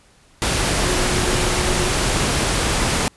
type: tone in noise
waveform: sine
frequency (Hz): 363.1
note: F#4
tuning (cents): -33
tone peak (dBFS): -26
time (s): 0.84-1.94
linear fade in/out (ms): 0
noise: pink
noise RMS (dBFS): -19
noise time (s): 0.42-3.08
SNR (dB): -10
effects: pink hiss -53 dBFS RMS until 3.16 s + resampled to 24000 Hz